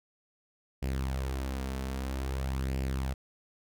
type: tone with flanger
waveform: sawtooth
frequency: 66.2 Hz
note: C2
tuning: 21 cents sharp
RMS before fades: -33 dBFS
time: 0.82-3.14 s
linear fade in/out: 10 ms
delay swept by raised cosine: 0.39 to 4.59 ms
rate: 0.51 Hz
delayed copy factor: +0.5
effects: none